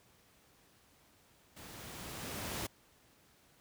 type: noise with level ramp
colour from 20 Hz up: pink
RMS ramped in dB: -51 to -38 dBFS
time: 1.56-2.67 s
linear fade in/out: 10 ms
effects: pink hiss -66 dBFS RMS until 3.6 s + high-pass 60 Hz 12 dB/octave